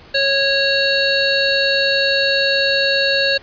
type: harmonic tone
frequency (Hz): 550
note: C#5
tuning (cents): -14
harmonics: 1 / 3 / 5 / 7 / 8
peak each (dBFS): -19 / -19 / -22 / -22 / -19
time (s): 0.14-3.38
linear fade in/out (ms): 10
effects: pink hiss -43 dBFS RMS until 3.42 s + resampled to 11025 Hz